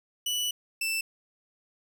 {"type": "tone pair in turn", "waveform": "sawtooth", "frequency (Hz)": [2960, 2660], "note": ["F#7", "E7"], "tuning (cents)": [0, 15], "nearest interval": "major second", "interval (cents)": 185, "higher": "first", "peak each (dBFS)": -24, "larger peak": "neither", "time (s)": [[0.26, 0.51], [0.81, 1.01]], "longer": "first", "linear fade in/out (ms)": 5, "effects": []}